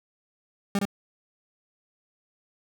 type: tone with echo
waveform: 40% pulse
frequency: 200 Hz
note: G3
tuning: 35 cents sharp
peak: -21 dBFS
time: 0.75-0.79 s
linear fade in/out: 2 ms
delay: 63 ms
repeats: 1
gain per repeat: -2 dB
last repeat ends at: 0.853 s
effects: none

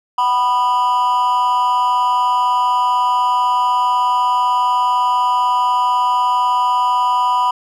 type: tone with amplitude modulation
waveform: triangle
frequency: 987.8 Hz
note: B5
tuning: in tune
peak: -7 dBFS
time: 0.18-7.51 s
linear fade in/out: 5 ms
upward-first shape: sine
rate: 236 Hz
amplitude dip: 80%
effects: none

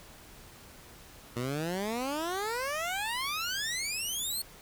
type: exponential sweep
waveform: 15% pulse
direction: up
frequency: 116.54 to 4398 Hz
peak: -25 dBFS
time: 1.36-4.42 s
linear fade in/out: 5 ms
effects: pink hiss -52 dBFS RMS until 4.61 s

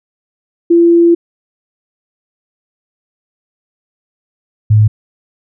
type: tone pair in turn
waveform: sine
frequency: 340.1 / 107.12 Hz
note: F4 / A2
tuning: -46 / -46 cents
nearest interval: octave + minor sixth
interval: 2000 cents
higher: first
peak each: -4 dBFS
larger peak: neither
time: 0.7-1.15 / 4.7-4.88 s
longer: first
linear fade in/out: 10 ms
effects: none

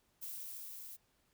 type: noise with level ramp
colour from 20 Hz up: violet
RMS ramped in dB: -44 to -50 dBFS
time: 0.21-0.97 s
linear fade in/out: 20 ms
effects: pink hiss -75 dBFS RMS until 1.33 s

